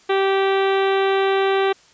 harmonic tone, 388.9 Hz, G4, 14 cents flat, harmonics 1 / 2 / 3 / 4 / 5 / 6 / 7 / 8 / 9 / 10, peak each -17 / -23 / -27 / -29 / -31 / -33 / -34 / -35 / -36 / -37 dBFS, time 0.09-1.73 s, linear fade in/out 10 ms, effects white hiss -52 dBFS RMS until 1.93 s + resampled to 16000 Hz

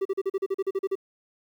triangle tone bursts, 387.9 Hz, G4, 18 cents flat, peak -21 dBFS, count 12, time 0.01-0.955 s, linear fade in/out 10 ms, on 43 ms, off 39 ms, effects 10-bit

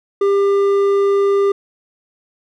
sine tone with hard clipping, 398.4 Hz, G4, 28 cents sharp, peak -13 dBFS, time 0.21-1.52 s, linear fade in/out 5 ms, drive 6 dB, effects none

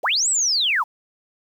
sine linear two-way sweep, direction up then down, 303.3 to 8130 to 791 Hz, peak -17 dBFS, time 0.03-0.84 s, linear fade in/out 20 ms, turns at 0.29 s, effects 8-bit

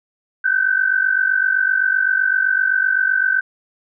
sine tone pair together, 1509.2 / 1557 Hz, F#6 / G6, +34 / -12 cents, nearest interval minor second, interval 54 cents, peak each -17 dBFS, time 0.44-3.41 s, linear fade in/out 10 ms, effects none

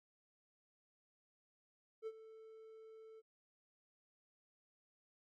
triangle tone with ADSR envelope, 442.3 Hz, A4, 9 cents sharp, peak -38 dBFS, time 2.02-3.22 s, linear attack 48 ms, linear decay 48 ms, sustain -15 dB, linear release 34 ms, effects AAC 48 kbps

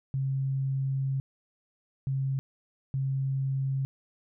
sine tone bursts at uneven times, 134.9 Hz, C#3, 47 cents flat, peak -26 dBFS, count 3, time 0.14-1.2 / 2.07-2.39 / 2.94-3.85 s, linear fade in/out 0 ms, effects none

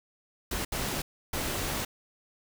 pink noise bursts at uneven times, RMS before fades -32 dBFS, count 3, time 0.51-0.65 / 0.72-1.02 / 1.33-1.85 s, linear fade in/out 5 ms, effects none

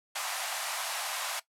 pink band-pass noise, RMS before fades -35 dBFS, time 0.15-1.4 s, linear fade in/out 10 ms, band 650 to 13000 Hz, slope 48 dB/octave, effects noise-tail reverb RT60 0.1 s tail -17 dB re dry

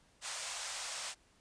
white band-pass noise, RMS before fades -42 dBFS, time 0.21-1.15 s, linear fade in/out 50 ms, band 530 to 9100 Hz, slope 48 dB/octave, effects pink hiss -68 dBFS RMS until 1.4 s + resampled to 22050 Hz

